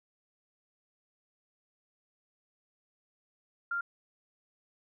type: tone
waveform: sine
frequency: 1394 Hz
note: F6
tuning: 4 cents flat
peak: -30 dBFS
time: 3.71-3.81 s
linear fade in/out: 5 ms
effects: none